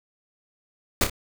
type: noise with echo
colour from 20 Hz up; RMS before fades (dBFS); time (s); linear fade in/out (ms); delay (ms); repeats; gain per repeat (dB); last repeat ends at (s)
pink; -19; 1.01-1.04; 2; 29; 2; -7; 1.098
effects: none